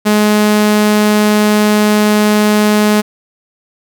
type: tone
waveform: sawtooth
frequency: 210.7 Hz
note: G#3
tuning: 25 cents sharp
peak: -4 dBFS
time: 0.05-3.02 s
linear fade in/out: 20 ms
effects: none